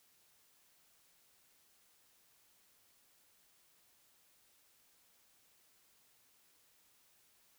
silence, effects white hiss -70 dBFS RMS until 7.58 s

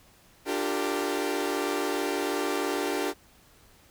sawtooth chord, G minor seventh, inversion second, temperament equal with one note detuned, 293.7 / 349.2 / 392 / 458.4 Hz, D4 / F4 / G4 / Bb4, 0 / 0 / 0 / -29 cents, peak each -28 / -30 / -27 / -30 dBFS, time 0.45-3.14 s, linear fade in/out 50 ms, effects pink hiss -58 dBFS RMS until 3.9 s

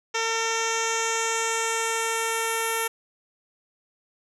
10% pulse tone with low-pass filter sweep, 453.1 Hz, A#4, 49 cents flat, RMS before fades -26 dBFS, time 0.14-2.88 s, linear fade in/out 10 ms, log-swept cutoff 5400 to 11000 Hz, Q 3, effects none

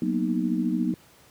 sine chord, B major seventh, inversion second, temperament equal, 185 / 233.1 / 246.9 / 311.1 Hz, F#3 / A#3 / B3 / D#4, 0 / 0 / 0 / 0 cents, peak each -28 dBFS, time 0.02-0.94 s, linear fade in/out 2 ms, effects pink hiss -55 dBFS RMS until 1.3 s + high-pass 80 Hz 12 dB/octave

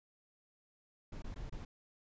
brown noise with dropouts, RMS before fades -44 dBFS, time 1.12-1.65 s, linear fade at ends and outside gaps 5 ms, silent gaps 1.222-1.242 / 1.344-1.359 / 1.497-1.523 s, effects resampled to 16000 Hz

